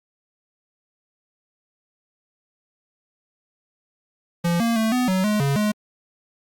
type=tone with pitch steps; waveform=square; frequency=171.5 / 231.6 / 221.9 / 250.4 / 187.4 / 210.9 / 139.4 / 210.7 Hz; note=F3 / A#3 / A3 / B3 / F#3 / G#3 / C#3 / G#3; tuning=-31 / -11 / +15 / +24 / +22 / +27 / +10 / +25 cents; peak=-19 dBFS; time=4.44-5.72 s; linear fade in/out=10 ms; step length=160 ms; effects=Opus 48 kbps